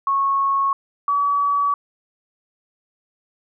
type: tone pair in turn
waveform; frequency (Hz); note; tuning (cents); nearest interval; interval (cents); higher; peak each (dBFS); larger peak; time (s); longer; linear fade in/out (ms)
sine; 1100 / 1140; C#6 / C#6; -14 / +48; minor second; 62; second; -16; neither; 0.07-0.73 / 1.08-1.74; neither; 2
effects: none